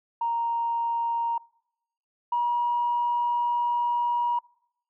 sine tone pair in turn, 932.3 / 958 Hz, A#5 / A#5, 0 / +47 cents, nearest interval unison, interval 47 cents, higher second, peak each -23 / -21 dBFS, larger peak second, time 0.21-1.38 / 2.32-4.39 s, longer second, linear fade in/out 5 ms, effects noise-tail reverb RT60 0.8 s tail -25 dB re dry + tanh soft clip ceiling -17 dBFS

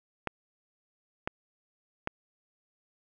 clicks, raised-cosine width 0.5 ms, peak -15 dBFS, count 3, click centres 0.273 / 1.275 / 2.074 s, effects none

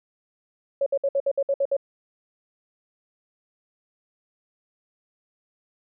sine tone bursts, 554.4 Hz, C#5, in tune, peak -19 dBFS, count 9, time 0.81-1.767 s, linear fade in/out 5 ms, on 53 ms, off 60 ms, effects none

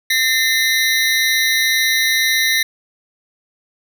25% pulse ring-modulated tone, 1942 Hz, B6, 30 cents flat, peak -7 dBFS, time 0.1-2.63 s, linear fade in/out 5 ms, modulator 129 Hz, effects none

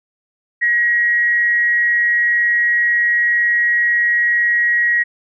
sine tone with frequency modulation, 1901 Hz, A#6, 33 cents sharp, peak -12 dBFS, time 0.61-5.04 s, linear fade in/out 20 ms, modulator 224 Hz, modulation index 0.23, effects none

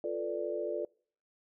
sine chord, B half-diminished seventh, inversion second, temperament equal, 349.2 / 440 / 493.9 / 587.3 Hz, F4 / A4 / B4 / D5, 0 / 0 / 0 / 0 cents, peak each -38 / -37 / -40 / -36 dBFS, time 0.04-0.85 s, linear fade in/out 2 ms, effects noise-tail reverb RT60 0.5 s tail -26 dB re dry

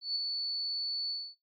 sine tone with ADSR envelope, 4459 Hz, C#8, 9 cents sharp, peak -28 dBFS, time 0.01-1.35 s, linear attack 150 ms, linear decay 3 ms, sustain -4 dB, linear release 250 ms, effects noise-tail reverb RT60 0.2 s tail -18 dB re dry + AAC 48 kbps

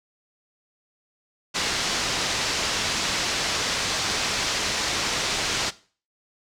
white low-pass noise, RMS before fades -26 dBFS, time 1.54-5.71 s, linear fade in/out 20 ms, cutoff 6200 Hz, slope 24 dB/octave, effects noise-tail reverb RT60 0.4 s tail -18 dB re dry

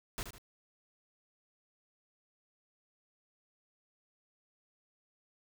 pink noise with echo, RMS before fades -38 dBFS, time 0.18-0.23 s, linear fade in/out 0 ms, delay 76 ms, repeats 2, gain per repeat -8 dB, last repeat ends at 0.382 s, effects none

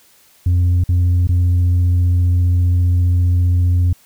sine tone with dropouts, 88.5 Hz, F2, 23 cents sharp, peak -8 dBFS, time 0.46-3.93 s, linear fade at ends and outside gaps 5 ms, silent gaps 0.839-0.889 / 1.272-1.29 s, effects tanh soft clip ceiling -10 dBFS + white hiss -51 dBFS RMS until 4.05 s

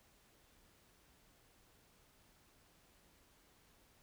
silence, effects pink hiss -69 dBFS RMS until 4.02 s

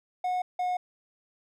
triangle tone pair in turn, 729 / 724.8 Hz, F#5 / F#5, -26 / -36 cents, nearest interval unison, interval 10 cents, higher first, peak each -24 dBFS, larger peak neither, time 0.24-0.42 / 0.59-0.77 s, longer neither, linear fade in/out 5 ms, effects none

